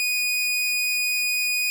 sawtooth tone, 2474 Hz, D#7, 10 cents flat, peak -18 dBFS, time 0-1.7 s, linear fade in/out 0 ms, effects none

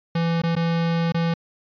square tone with dropouts, 167.2 Hz, E3, 25 cents sharp, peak -20 dBFS, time 0.15-1.34 s, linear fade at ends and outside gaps 5 ms, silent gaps 0.419-0.435 / 0.554-0.564 / 1.122-1.144 s, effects resampled to 11025 Hz

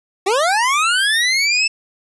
25% pulse linear sweep, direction up, 362.5 to 2657 Hz, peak -10 dBFS, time 0.26-1.68 s, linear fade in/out 10 ms, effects resampled to 24000 Hz

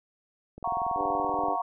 click train, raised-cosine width 2 ms, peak -29 dBFS, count 20, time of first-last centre 0.58-1.485 s, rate 21 Hz
sine chord, Gb major seventh, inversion third, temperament equal, 698.5 / 740 / 932.3 / 1108.7 Hz, F5 / Gb5 / Bb5 / Db6, 0 / 0 / 0 / 0 cents, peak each -32 dBFS, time 0.64-1.62 s, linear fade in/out 5 ms
harmonic tone, 99.4 Hz, G2, 25 cents sharp, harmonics 3 / 4 / 5 / 6 / 7 / 8 / 9, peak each -36 / -37 / -36 / -40 / -42 / -42 / -41 dBFS, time 0.95-1.57 s, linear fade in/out 50 ms
effects none

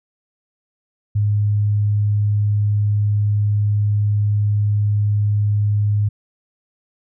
sine tone, 103.83 Hz, G#2, in tune, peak -14 dBFS, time 1.15-6.09 s, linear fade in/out 10 ms, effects none

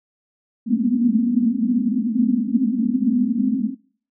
white band-pass noise, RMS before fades -19 dBFS, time 0.66-3.75 s, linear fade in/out 50 ms, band 210 to 260 Hz, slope 96 dB/octave, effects noise-tail reverb RT60 0.5 s tail -23 dB re dry

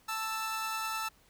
sawtooth tone pair together, 883.9 / 1321 Hz, A5 / E6, +8 / +3 cents, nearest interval perfect fifth, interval 695 cents, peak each -34 / -31 dBFS, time 0.08-1.09 s, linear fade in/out 10 ms, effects pink hiss -64 dBFS RMS until 1.29 s

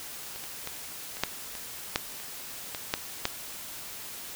clicks, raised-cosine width 0.2 ms, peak -25 / -24 / -16 / -23 / -7 / -22 / -7 / -25 / -16 / -8 / -8 dBFS, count 11, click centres 0.36 / 0.439 / 0.674 / 1.169 / 1.236 / 1.552 / 1.959 / 2.2 / 2.748 / 2.939 / 3.254 s, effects white hiss -41 dBFS RMS until 4.35 s

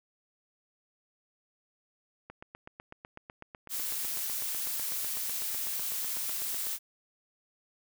click train, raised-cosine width 0.5 ms, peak -29 dBFS, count 36, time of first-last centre 2.3-6.67 s, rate 8.01 Hz
blue noise, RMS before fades -34 dBFS, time 3.69-6.79 s, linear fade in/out 50 ms
effects none

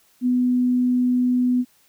sine tone, 248.9 Hz, B3, 14 cents sharp, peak -16 dBFS, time 0.21-1.65 s, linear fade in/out 50 ms, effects white hiss -59 dBFS RMS until 1.88 s

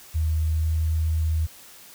sine tone with pitch glide, 79 to 79.69 Hz, D#2 to D#2, +27 to +42 cents, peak -20 dBFS, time 0.14-1.47 s, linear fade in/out 20 ms, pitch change +15 cents, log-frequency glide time 0.47-0.71 s, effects white hiss -47 dBFS RMS until 1.94 s

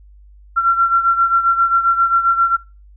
sine beating tone pair, 1362 / 1369.5 Hz, F6 / F6, -44 / -34 cents, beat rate 7.5 Hz, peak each -12 / -18 dBFS, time 0.56-2.57 s, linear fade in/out 20 ms, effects noise-tail reverb RT60 0.3 s tail -23 dB re dry + added 50 Hz sine -41 dBFS peak until 2.96 s

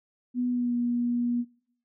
sine tone with pitch glide, 246.9 to 240.7 Hz, B3 to B3, 0 to -44 cents, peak -24 dBFS, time 0.34-1.45 s, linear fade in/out 50 ms, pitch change -44 cents, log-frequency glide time 0.49-0.75 s, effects noise-tail reverb RT60 0.6 s tail -19 dB re dry

